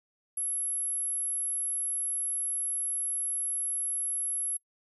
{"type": "tone", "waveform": "sine", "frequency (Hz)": 11175, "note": "F9", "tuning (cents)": 0, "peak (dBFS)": -27, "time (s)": [0.37, 4.57], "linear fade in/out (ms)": 5, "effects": ["noise-tail reverb RT60 0.1 s tail -24 dB re dry", "tanh soft clip ceiling -25 dBFS"]}